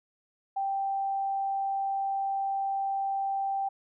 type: tone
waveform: sine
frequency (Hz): 784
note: G5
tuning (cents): 0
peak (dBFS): -27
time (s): 0.56-3.69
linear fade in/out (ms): 10
effects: none